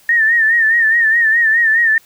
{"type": "tone with vibrato", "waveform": "sine", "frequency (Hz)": 1818, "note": "A#6", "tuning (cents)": -44, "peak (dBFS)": -9, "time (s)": [0.09, 1.98], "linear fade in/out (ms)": 2, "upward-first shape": "sine", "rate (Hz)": 4.8, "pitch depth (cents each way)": 72, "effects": ["white hiss -49 dBFS RMS until 2.05 s"]}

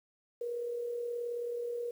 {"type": "tone with amplitude modulation", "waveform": "sine", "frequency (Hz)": 477.2, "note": "A#4", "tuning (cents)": 41, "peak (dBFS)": -32, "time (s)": [0.41, 1.91], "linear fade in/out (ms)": 5, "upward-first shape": "sine", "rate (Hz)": 38.8, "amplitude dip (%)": 40, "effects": ["10-bit"]}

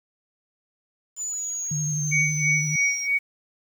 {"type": "exponential sweep", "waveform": "sine", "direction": "down", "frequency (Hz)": [7040, 5588], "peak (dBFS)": -27, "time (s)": [1.16, 3.08], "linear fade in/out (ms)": 50}
{"type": "tone with vibrato", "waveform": "sine", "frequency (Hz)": 150.7, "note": "D3", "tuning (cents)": 45, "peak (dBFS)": -25, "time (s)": [1.71, 2.76], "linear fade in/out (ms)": 5, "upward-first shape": "triangle", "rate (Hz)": 12, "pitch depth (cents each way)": 49}
{"type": "tone with tremolo", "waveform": "sine", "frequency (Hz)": 2245, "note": "C#7", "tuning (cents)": 21, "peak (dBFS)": -18, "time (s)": [2.11, 3.19], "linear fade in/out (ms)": 20, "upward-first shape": "sine", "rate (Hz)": 3.1, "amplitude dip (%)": 85}
{"effects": ["8-bit"]}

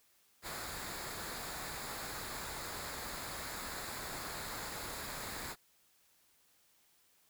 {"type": "noise with comb filter", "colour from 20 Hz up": "pink", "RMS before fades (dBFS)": -43, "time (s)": [0.42, 5.56], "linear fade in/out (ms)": 50, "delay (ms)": 0.34, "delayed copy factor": -0.55, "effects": ["white hiss -70 dBFS RMS until 7.29 s"]}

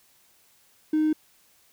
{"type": "tone with hard clipping", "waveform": "triangle", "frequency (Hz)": 309.3, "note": "D#4", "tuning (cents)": -10, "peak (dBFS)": -20, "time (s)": [0.93, 1.13], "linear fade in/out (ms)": 5, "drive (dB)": 4, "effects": ["white hiss -61 dBFS RMS until 1.72 s"]}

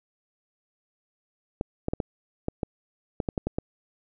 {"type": "clicks", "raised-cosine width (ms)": 2, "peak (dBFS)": -13, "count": 11, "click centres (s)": [1.611, 1.884, 1.935, 2.002, 2.484, 2.632, 3.202, 3.288, 3.378, 3.47, 3.585], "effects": []}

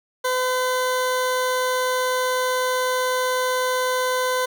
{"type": "tone", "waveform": "20% pulse", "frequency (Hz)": 508, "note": "B4", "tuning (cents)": 49, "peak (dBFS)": -15, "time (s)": [0.24, 4.46], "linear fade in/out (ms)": 10, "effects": []}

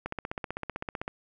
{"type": "click train", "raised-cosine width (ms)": 0.5, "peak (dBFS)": -18, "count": 17, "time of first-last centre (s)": [0.06, 1.079], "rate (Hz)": 15.7, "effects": []}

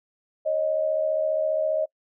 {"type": "tone pair together", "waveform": "sine", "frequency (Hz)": [550.1, 625], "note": ["C#5", "D#5"], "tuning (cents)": [-13, 8], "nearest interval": "major second", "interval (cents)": 221, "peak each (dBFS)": [-28, -22], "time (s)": [0.45, 1.86], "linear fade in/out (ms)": 20, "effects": ["noise-tail reverb RT60 0.1 s tail -25 dB re dry"]}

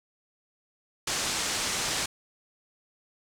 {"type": "low-pass noise", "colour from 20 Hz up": "white", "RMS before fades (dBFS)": -30, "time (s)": [1.07, 2.06], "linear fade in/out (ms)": 5, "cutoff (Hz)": 8100, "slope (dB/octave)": 24, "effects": []}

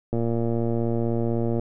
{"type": "click train", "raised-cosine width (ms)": 2, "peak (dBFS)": -13, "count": 171, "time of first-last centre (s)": [0.13, 1.596], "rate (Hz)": 116, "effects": []}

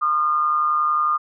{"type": "tone with amplitude modulation", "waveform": "sine", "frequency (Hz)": 1216, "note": "D#6", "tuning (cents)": -40, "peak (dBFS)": -14, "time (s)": [0.01, 1.18], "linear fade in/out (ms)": 20, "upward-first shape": "sine", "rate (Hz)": 151, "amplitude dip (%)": 55, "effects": []}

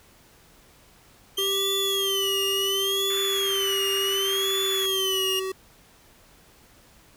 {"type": "tone with vibrato", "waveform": "40% pulse", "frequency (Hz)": 3136, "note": "G7", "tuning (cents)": 0, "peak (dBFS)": -23, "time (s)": [1.37, 5.4], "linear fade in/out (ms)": 10, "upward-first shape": "sine", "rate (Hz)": 0.69, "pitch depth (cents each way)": 170}
{"type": "tone with pitch glide", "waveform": "square", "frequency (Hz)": [391.7, 379.7], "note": ["G4", "F#4"], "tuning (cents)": [-1, 45], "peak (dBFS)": -28, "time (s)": [1.38, 5.52], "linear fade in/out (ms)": 5, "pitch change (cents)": -54, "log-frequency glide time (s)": [4.13, 5.39]}
{"type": "band-pass noise", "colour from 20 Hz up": "pink", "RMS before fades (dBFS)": -40, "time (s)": [3.1, 4.86], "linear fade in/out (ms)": 2, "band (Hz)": [1400, 2400], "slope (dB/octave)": 24}
{"effects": ["pink hiss -55 dBFS RMS until 7.16 s"]}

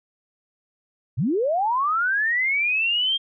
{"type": "linear sweep", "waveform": "sine", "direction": "up", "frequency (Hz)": [94.9, 3221], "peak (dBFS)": -19, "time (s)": [1.17, 3.18], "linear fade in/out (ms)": 20, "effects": []}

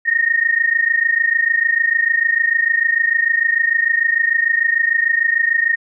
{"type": "tone pair together", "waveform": "sine", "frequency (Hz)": [1838, 1864.7], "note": ["A#6", "A#6"], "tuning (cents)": [-25, 0], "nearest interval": "unison", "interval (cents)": 25, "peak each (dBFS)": -16, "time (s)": [0.05, 5.76], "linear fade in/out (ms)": 20, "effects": []}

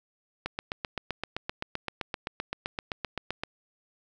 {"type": "click train", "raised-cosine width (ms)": 0.3, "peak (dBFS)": -15, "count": 24, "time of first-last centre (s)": [0.46, 3.435], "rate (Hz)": 7.73, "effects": []}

